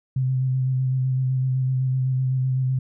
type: tone with vibrato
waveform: sine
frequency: 130 Hz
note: C3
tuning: 11 cents flat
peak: -19 dBFS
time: 0.16-2.79 s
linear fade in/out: 5 ms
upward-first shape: square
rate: 7.9 Hz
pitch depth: 17 cents each way
effects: none